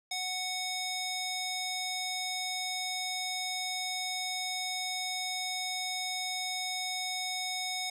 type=tone with band-pass filter; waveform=square; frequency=740 Hz; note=F#5; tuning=in tune; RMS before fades=-35 dBFS; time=0.11-7.9 s; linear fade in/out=5 ms; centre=4900 Hz; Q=1.1; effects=none